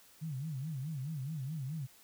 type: tone with vibrato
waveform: sine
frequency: 144.5 Hz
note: D3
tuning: 28 cents flat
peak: -36 dBFS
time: 0.21-1.87 s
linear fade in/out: 20 ms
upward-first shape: sine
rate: 4.7 Hz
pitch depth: 210 cents each way
effects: white hiss -61 dBFS RMS until 2.03 s